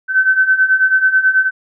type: beating tone pair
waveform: sine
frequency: 1524 / 1533.2 Hz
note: G6 / G6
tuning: -49 / -39 cents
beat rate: 9.2 Hz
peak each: -15 / -11 dBFS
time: 0.08-1.51 s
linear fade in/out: 50 ms
effects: none